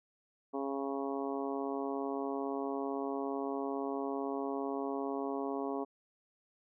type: harmonic tone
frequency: 137.7 Hz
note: C#3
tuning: 11 cents flat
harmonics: 2 / 3 / 4 / 5 / 6 / 7 / 8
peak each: -38 / -38 / -45 / -42 / -46 / -46 / -46 dBFS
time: 0.53-5.85 s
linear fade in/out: 20 ms
effects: none